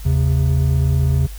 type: tone pair together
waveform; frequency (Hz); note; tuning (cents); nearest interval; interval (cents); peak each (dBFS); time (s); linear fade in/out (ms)
triangle; 78.9 / 134.7; D#2 / C#3; +25 / -49; major sixth; 926; -14; 0.05-1.27; 10
effects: added 50 Hz sine -29 dBFS peak until 1.38 s + white hiss -42 dBFS RMS until 1.38 s